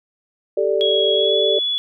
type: chord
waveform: sine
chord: G suspended second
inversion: none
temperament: equal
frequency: 392 / 440 / 587.3 Hz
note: G4 / A4 / D5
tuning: 0 / 0 / 0 cents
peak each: -20 dBFS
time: 0.57-1.59 s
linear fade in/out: 5 ms
type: tone with pitch glide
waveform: sine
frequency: 3322 to 3411 Hz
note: G#7 to G#7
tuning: 0 to +46 cents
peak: -18 dBFS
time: 0.81-1.78 s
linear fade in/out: 0 ms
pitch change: +46 cents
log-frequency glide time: 1.12-1.37 s
effects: none